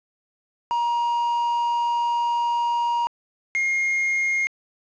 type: tone pair in turn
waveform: triangle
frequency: 947 / 2136 Hz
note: A#5 / C7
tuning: +27 / +35 cents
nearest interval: octave + major second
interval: 1408 cents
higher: second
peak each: -18 / -18 dBFS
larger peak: neither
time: 0.71-3.07 / 3.55-4.47 s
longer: first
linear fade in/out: 0 ms
effects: resampled to 16000 Hz + 8-bit